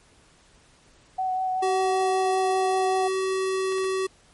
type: tone with vibrato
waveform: sine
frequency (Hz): 748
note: F#5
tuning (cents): +19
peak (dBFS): -23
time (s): 1.18-3.08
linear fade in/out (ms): 10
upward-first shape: triangle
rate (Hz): 5.2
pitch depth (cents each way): 17
type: tone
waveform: square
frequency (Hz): 379.9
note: F#4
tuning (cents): +46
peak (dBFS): -24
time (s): 1.62-4.07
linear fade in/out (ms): 10
type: clicks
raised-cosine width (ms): 0.3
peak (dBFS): -26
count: 3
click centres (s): 3.723 / 3.783 / 3.843
effects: pink hiss -57 dBFS RMS until 4.33 s + MP3 48 kbps